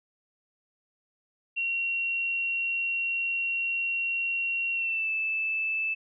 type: tone with pitch glide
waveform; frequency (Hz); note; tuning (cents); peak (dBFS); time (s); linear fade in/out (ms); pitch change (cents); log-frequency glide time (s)
sine; 2741 to 2631; F7 to E7; -33 to -4; -26; 1.56-5.95; 20; -71; 4.73-5.1
effects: none